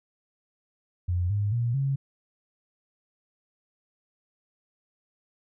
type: tone with pitch steps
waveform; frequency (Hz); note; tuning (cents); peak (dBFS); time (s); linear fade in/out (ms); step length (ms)
sine; 88.8 / 102.6 / 118.53 / 136.95; F2 / G#2 / A#2 / C#3; +29 / -21 / +29 / -21; -23; 1.08-1.96; 10; 220
effects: none